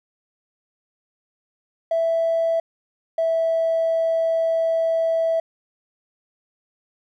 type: tone pair in turn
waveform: triangle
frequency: 660 / 655.8 Hz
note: E5 / E5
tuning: +2 / -9 cents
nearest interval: unison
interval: 11 cents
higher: first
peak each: -14 / -14 dBFS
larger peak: neither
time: 1.91-2.6 / 3.18-5.4 s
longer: second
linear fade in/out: 5 ms
effects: tanh soft clip ceiling -15 dBFS